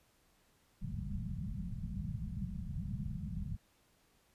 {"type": "low-pass noise", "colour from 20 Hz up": "white", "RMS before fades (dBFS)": -40, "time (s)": [0.81, 3.57], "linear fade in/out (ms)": 20, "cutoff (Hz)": 210, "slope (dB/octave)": 96, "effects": ["pink hiss -71 dBFS RMS until 4.34 s", "resampled to 32000 Hz"]}